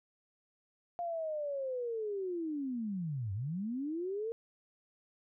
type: linear two-way sweep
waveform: sine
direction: down then up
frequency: 703 to 92.5 to 464.7 Hz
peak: -34 dBFS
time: 0.99-4.32 s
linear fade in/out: 0 ms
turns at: 3.33 s
effects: none